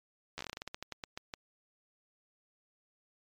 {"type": "slowing click train", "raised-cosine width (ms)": 0.2, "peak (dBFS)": -22, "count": 17, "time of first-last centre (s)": [0.38, 1.338], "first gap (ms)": 12, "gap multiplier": 1.19, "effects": ["MP3 96 kbps"]}